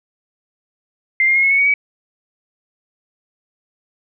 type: tone with pitch steps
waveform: sine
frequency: 2093 / 2122 / 2152 / 2182 / 2212 / 2243 / 2275 Hz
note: C7 / C7 / C7 / C#7 / C#7 / C#7 / C#7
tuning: 0 / +24 / +48 / -28 / -4 / +20 / +44 cents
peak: -11 dBFS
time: 1.2-1.739 s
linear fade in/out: 2 ms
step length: 77 ms
effects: none